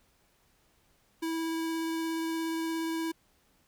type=tone with vibrato; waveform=square; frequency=326.4 Hz; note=E4; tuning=17 cents flat; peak=-31 dBFS; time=1.22-3.12 s; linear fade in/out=10 ms; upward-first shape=sine; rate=17 Hz; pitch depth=9 cents each way; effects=pink hiss -68 dBFS RMS until 3.67 s